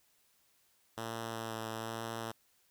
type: tone with vibrato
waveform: 5% pulse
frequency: 112.8 Hz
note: A2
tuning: 44 cents sharp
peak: -27 dBFS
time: 0.97-2.32 s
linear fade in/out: 10 ms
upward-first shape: sine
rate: 1.1 Hz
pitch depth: 20 cents each way
effects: white hiss -71 dBFS RMS until 2.7 s